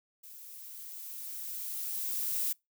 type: noise with level ramp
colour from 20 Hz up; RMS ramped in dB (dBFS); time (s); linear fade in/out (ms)
violet; -50 to -31; 0.23-2.53; 10
effects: noise-tail reverb RT60 0.2 s tail -25 dB re dry